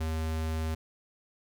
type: tone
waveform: square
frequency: 79.7 Hz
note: D#2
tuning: 42 cents sharp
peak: -30 dBFS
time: 0-0.75 s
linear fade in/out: 10 ms
effects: none